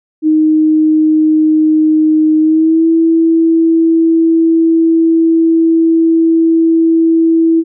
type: tone with pitch glide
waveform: sine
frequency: 311.1 to 327.7 Hz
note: D#4 to E4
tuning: 0 to -10 cents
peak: -6 dBFS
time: 0.22-7.64 s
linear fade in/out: 50 ms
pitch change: +90 cents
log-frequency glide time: 2.39-2.87 s
effects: none